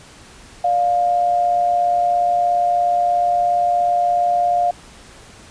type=tone pair together; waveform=sine; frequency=587.3 / 704.3 Hz; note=D5 / F5; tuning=0 / +14 cents; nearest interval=minor third; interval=314 cents; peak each=-25 / -14 dBFS; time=0.64-4.71 s; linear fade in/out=5 ms; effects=pink hiss -43 dBFS RMS until 5.5 s + resampled to 22050 Hz